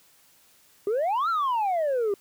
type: exponential two-way sweep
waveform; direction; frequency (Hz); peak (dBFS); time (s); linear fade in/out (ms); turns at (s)
sine; up then down; 388.2 to 1396.9 to 388.2; -20; 0.87-2.14; 2; 1.29
effects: tanh soft clip ceiling -21 dBFS + white hiss -59 dBFS RMS until 2.2 s